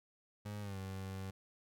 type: tone with pitch glide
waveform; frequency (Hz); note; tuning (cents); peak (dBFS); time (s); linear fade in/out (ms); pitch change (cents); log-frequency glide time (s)
30% pulse; 103.83 to 95.76; G#2 to G2; 0 to -40; -39; 0.45-1.31; 10; -140; 0.61-0.77
effects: none